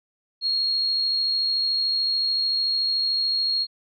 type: tone with amplitude modulation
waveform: sine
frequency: 4282 Hz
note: C8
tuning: 39 cents sharp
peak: -19 dBFS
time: 0.41-3.67 s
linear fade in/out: 50 ms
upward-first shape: sine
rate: 73.6 Hz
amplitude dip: 30%
effects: none